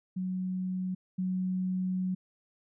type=tone pair in turn; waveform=sine; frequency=185 / 185 Hz; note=F#3 / F#3; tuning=0 / 0 cents; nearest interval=unison; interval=0 cents; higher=neither; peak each=-30 / -28 dBFS; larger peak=second; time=0.16-0.95 / 1.18-2.15 s; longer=second; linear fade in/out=10 ms; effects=none